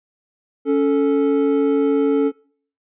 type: tone pair together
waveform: triangle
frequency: 279.4 / 440 Hz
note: C#4 / A4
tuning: +14 / 0 cents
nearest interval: minor sixth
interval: 786 cents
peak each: -15 dBFS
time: 0.65-2.32 s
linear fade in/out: 50 ms
effects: noise-tail reverb RT60 0.5 s tail -23 dB re dry + resampled to 8000 Hz